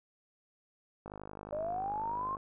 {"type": "click train", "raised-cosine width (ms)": 1, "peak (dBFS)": -30, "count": 68, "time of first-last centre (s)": [1.06, 2.369], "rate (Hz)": 51.2}
{"type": "linear sweep", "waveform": "sine", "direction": "up", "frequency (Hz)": [586, 1085], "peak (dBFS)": -33, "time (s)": [1.52, 2.36], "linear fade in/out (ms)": 10}
{"effects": []}